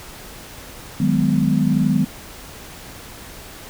sine chord, G# minor seventh, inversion second, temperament just, 155.74 / 186.89 / 207.7 / 249.2 Hz, D#3 / F#3 / G#3 / B3, +2 / +18 / 0 / +16 cents, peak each -20 dBFS, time 1-2.05 s, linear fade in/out 5 ms, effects pink hiss -38 dBFS RMS until 3.69 s

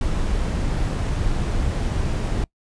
brown noise, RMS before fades -22 dBFS, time 0.01-2.44 s, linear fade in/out 2 ms, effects noise-tail reverb RT60 0.1 s tail -24 dB re dry + resampled to 22050 Hz

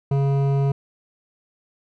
sine tone with hard clipping, 138.59 Hz, C#3, in tune, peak -19 dBFS, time 0.11-0.72 s, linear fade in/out 5 ms, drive 12 dB, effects none

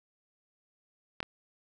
clicks, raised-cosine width 0.3 ms, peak -17 / -20 dBFS, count 2, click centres 1.204 / 1.229 s, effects none

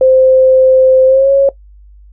sine tone with pitch glide, 521 to 550.1 Hz, C5 to C#5, -7 to -13 cents, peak -4 dBFS, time 0.01-1.49 s, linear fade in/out 2 ms, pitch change +94 cents, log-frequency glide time 1.06-1.31 s, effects noise-tail reverb RT60 0.1 s tail -18 dB re dry + added 50 Hz sine -36 dBFS peak until 2.12 s

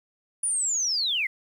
sine linear sweep, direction down, 9770 to 1975.5 Hz, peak -23 dBFS, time 0.43-1.27 s, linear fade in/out 5 ms, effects 9-bit

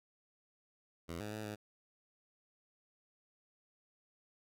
10% pulse tone with pitch steps, 84.3 / 105.6 / 107.8 / 105.5 Hz, E2 / G#2 / A2 / G#2, +39 / +29 / -35 / +28 cents, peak -33 dBFS, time 1.08-1.56 s, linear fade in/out 20 ms, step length 120 ms, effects none

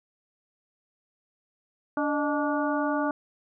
harmonic tone with a mistuned harmonic, 290 Hz, D4, 22 cents flat, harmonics 1 / 2 / 3 / 4 / 5, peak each -27 / -30 / -32 / -33 / -34 dBFS, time 1.97-3.11 s, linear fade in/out 2 ms, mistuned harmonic 2, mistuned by +84 cents, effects none

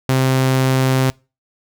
sawtooth tone, 131.2 Hz, C3, 5 cents sharp, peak -9 dBFS, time 0.09-1.1 s, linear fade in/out 0 ms, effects noise-tail reverb RT60 0.3 s tail -25 dB re dry

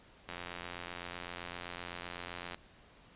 click train, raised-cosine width 0.3 ms, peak -25 dBFS, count 199, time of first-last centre 0.29-2.545 s, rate 87.8 Hz, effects pink hiss -60 dBFS RMS until 3.15 s + resampled to 8000 Hz

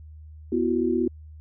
sine chord, B suspended fourth, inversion none, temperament equal with one note detuned, 246.9 / 333.7 / 370 Hz, B3 / E4 / F#4, 0 / +21 / 0 cents, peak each -25 dBFS, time 0.52-1.08 s, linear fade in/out 5 ms, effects added 77 Hz sine -41 dBFS peak until 1.4 s

